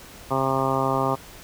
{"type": "harmonic tone", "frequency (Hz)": 133.8, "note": "C3", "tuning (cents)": 39, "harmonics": [1, 2, 3, 4, 5, 6, 7, 8, 9], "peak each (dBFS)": [-29, -29, -29, -29, -29, -29, -29, -29, -29], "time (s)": [0.3, 1.16], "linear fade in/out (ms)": 20, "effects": ["pink hiss -44 dBFS RMS until 1.43 s"]}